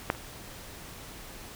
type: clicks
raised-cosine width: 0.5 ms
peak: -9 / -30 dBFS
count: 2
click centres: 0.101 / 0.149 s
effects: pink hiss -45 dBFS RMS until 1.55 s